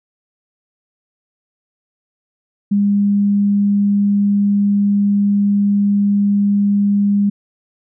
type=tone; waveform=sine; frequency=202.4 Hz; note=G#3; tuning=44 cents flat; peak=-11 dBFS; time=2.71-7.3 s; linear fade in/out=10 ms; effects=none